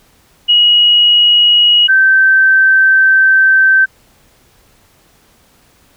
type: tone pair in turn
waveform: sine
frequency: 2900 / 1550.9 Hz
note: F#7 / G6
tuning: -35 / -19 cents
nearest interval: major seventh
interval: 1084 cents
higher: first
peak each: -5 dBFS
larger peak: neither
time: 0.48-1.88 / 1.88-3.86 s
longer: second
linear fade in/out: 20 ms
effects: pink hiss -50 dBFS RMS until 5.96 s